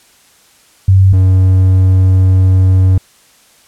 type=tone pair in turn; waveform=sine / triangle; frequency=95.6 / 93.63 Hz; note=G2 / F#2; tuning=-43 / +21 cents; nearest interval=unison; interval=36 cents; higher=first; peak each=-3 dBFS; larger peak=neither; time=0.88-1.13 / 1.13-2.98 s; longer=second; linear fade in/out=5 ms; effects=white hiss -47 dBFS RMS until 3.67 s + low-pass 11000 Hz 12 dB/octave